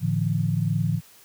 sine chord, A suspended fourth, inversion none, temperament equal with one note detuned, 110 / 146.83 / 169.15 Hz, A2 / D3 / E3, 0 / 0 / +45 cents, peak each -25 dBFS, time 0-1.01 s, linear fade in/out 50 ms, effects white hiss -52 dBFS RMS until 1.24 s + high-pass 60 Hz 12 dB/octave

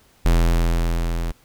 square tone with level ramp, 42.14 Hz, E1, 39 cents sharp, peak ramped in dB -13 to -23 dBFS, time 0.25-1.32 s, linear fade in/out 10 ms, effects pink hiss -56 dBFS RMS until 1.44 s

